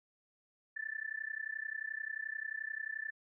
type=tone with amplitude modulation; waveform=sine; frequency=1760 Hz; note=A6; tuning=in tune; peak=-34 dBFS; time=0.76-3.11 s; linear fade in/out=10 ms; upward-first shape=sine; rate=31.4 Hz; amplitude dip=95%; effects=none